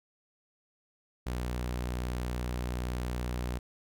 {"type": "tone", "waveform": "sawtooth", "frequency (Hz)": 61.2, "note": "B1", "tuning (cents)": -15, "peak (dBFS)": -28, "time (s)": [1.26, 3.59], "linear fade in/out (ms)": 10, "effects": []}